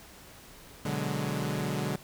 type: chord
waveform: sawtooth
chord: G# half-diminished seventh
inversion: first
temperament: equal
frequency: 123.47 / 146.83 / 185 / 207.7 Hz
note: B2 / D3 / F#3 / G#3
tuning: 0 / 0 / 0 / 0 cents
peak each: -33 / -29 / -32 / -32 dBFS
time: 0.85-1.96 s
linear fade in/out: 5 ms
effects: pink hiss -51 dBFS RMS until 2.03 s